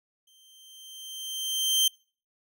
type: tone with exponential growth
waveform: sawtooth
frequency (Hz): 3136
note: G7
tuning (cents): 0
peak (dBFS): -16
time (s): 0.27-1.88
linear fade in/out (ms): 5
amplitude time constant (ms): 350
effects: noise-tail reverb RT60 0.4 s tail -26 dB re dry